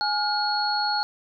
sine tone cluster, 836 / 1425 / 4332 Hz, G#5 / F6 / C#8, +11 / +34 / -41 cents, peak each -25 / -29 / -26 dBFS, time 0.01-1.03 s, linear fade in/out 0 ms, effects none

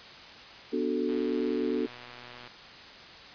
sine chord, B minor seventh, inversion none, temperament equal, 246.9 / 293.7 / 370 / 440 Hz, B3 / D4 / F#4 / A4, 0 / 0 / 0 / 0 cents, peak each -32 dBFS, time 0.72-1.87 s, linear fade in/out 20 ms
click train, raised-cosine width 0.3 ms, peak -30 dBFS, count 170, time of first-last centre 1.09-2.475 s, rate 122 Hz
effects white hiss -47 dBFS RMS until 3.34 s + resampled to 11025 Hz

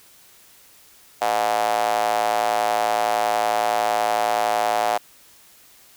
square tone with high-pass filter, 55.4 Hz, A1, 13 cents sharp, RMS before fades -21 dBFS, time 1.21-4.98 s, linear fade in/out 10 ms, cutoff 710 Hz, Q 4.8, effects white hiss -51 dBFS RMS until 5.96 s

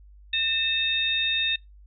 sine tone cluster, 1812 / 2627 / 3680 Hz, A#6 / E7 / A#7, -50 / -7 / -23 cents, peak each -32 / -27 / -24 dBFS, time 0.33-1.56 s, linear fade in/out 5 ms, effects noise-tail reverb RT60 0.2 s tail -26 dB re dry + added 50 Hz sine -47 dBFS peak until 1.86 s

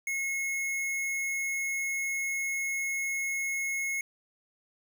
square tone, 2173 Hz, C#7, 35 cents flat, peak -30 dBFS, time 0.07-4.01 s, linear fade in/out 2 ms, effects none

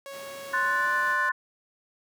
sawtooth tone with pitch glide, 553 to 589.3 Hz, C#5 to D5, -4 to +6 cents, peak -34 dBFS, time 0.06-1.29 s, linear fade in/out 0 ms, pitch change +110 cents, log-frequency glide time 0.6-0.92 s
pink noise, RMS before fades -46 dBFS, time 0.1-1.17 s, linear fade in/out 50 ms
sine chord, F# diminished, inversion second, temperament equal, 1046.5 / 1480 / 1760 Hz, C6 / F#6 / A6, 0 / 0 / 0 cents, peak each -27 dBFS, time 0.53-1.32 s, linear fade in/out 10 ms
effects high-pass 200 Hz 12 dB/octave

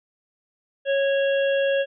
harmonic tone, 551 Hz, C#5, 11 cents flat, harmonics 1 / 3 / 5 / 6, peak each -19 / -29 / -33 / -35 dBFS, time 0.85-1.86 s, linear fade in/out 50 ms, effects none

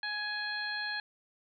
harmonic tone, 836 Hz, G#5, 11 cents sharp, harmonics 1 / 2 / 3 / 4 / 5, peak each -43 / -35 / -46 / -46 / -39 dBFS, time 0.03-1 s, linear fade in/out 2 ms, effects none

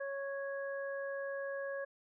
harmonic tone, 553 Hz, C#5, 4 cents flat, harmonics 1 / 2 / 3, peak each -38 / -50 / -44 dBFS, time 0-1.85 s, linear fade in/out 10 ms, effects none

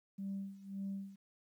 sine tone with tremolo, 196 Hz, G3, in tune, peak -36 dBFS, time 0.18-1.16 s, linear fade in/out 10 ms, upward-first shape sine, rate 1.8 Hz, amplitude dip 85%, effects tanh soft clip ceiling -34 dBFS + 12-bit

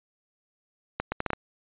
accelerating click train, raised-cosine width 0.5 ms, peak -12 dBFS, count 6, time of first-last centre 1-1.333 s, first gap 120 ms, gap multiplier 0.7, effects resampled to 8000 Hz

